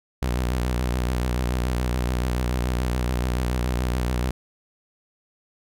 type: tone with vibrato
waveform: sawtooth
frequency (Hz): 61.74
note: B1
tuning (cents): 0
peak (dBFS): -18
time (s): 0.22-4.31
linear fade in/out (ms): 5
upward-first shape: sine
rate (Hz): 7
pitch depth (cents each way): 72
effects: none